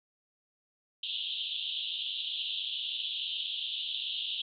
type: band-pass noise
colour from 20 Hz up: pink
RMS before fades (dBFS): -36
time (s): 1.03-4.42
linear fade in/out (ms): 5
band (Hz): 2900 to 3800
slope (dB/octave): 96
effects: none